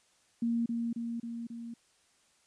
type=tone with echo; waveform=sine; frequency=233.1 Hz; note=A#3; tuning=in tune; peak=-27 dBFS; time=0.42-0.66 s; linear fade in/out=5 ms; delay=270 ms; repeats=4; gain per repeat=-3 dB; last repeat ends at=1.74 s; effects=white hiss -68 dBFS RMS until 2.46 s + resampled to 22050 Hz